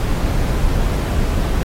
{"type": "noise", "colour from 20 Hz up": "brown", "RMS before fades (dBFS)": -17, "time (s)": [0, 1.63], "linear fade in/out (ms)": 0, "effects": ["AAC 48 kbps"]}